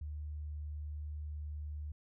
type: tone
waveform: sine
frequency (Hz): 74.9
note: D2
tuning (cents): +35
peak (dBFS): -39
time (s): 0.01-1.92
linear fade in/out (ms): 5
effects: none